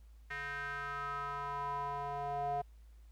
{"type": "tone with band-pass filter sweep", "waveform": "square", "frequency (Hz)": 142.3, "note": "C#3", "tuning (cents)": 46, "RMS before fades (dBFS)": -39, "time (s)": [0.3, 2.62], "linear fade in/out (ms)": 10, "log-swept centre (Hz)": [1800, 690], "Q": 5.2, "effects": ["added 55 Hz sine -54 dBFS peak until 3.11 s", "pink hiss -74 dBFS RMS until 3.11 s"]}